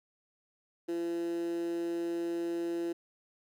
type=tone with high-pass filter; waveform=15% pulse; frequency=170 Hz; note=F3; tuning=46 cents flat; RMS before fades=-34 dBFS; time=0.88-2.93 s; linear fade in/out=10 ms; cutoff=350 Hz; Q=8.1; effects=none